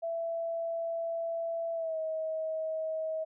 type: tone with pitch glide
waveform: sine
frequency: 666 to 636.3 Hz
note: E5 to D#5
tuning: +18 to +39 cents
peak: -31 dBFS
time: 0.02-3.25 s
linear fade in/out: 20 ms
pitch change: -79 cents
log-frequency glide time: 1.74-1.98 s
effects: none